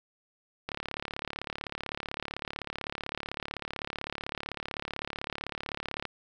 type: click train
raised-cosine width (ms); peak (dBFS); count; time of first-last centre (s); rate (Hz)
0.3; -18; 193; 0.69-6.053; 35.8
effects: none